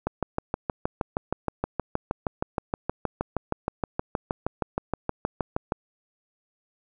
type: click train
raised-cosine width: 1 ms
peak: -11 dBFS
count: 37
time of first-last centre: 0.07-5.721 s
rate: 6.37 Hz
effects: none